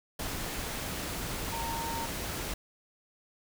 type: tone in noise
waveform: sine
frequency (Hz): 919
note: A#5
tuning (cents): -25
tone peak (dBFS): -35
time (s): 1.52-2.06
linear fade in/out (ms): 5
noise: pink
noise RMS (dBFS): -36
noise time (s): 0.19-2.54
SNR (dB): -2
effects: none